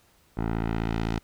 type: tone with low-pass filter sweep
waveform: 10% pulse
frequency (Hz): 55.8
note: A1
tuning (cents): +25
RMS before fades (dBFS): -28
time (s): 0.37-1.19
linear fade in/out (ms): 5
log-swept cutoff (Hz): 1300 to 5400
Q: 0.79
effects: pink hiss -62 dBFS RMS until 1.23 s